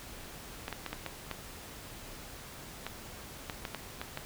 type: clicks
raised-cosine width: 0.3 ms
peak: -20 dBFS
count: 12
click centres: 0.681 / 0.727 / 0.863 / 0.93 / 1.063 / 1.313 / 2.866 / 3.498 / 3.652 / 3.747 / 4.015 / 4.174 s
effects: pink hiss -47 dBFS RMS until 4.25 s